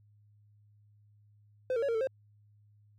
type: tone with pitch steps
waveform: triangle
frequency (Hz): 512 / 459.2 / 559 / 462.1 / 442.9 / 529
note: C5 / A#4 / C#5 / A#4 / A4 / C5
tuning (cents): -38 / -26 / +14 / -15 / +11 / +19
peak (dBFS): -26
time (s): 1.7-2.072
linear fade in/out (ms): 2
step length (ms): 62
effects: added 104 Hz sine -60 dBFS peak until 2.98 s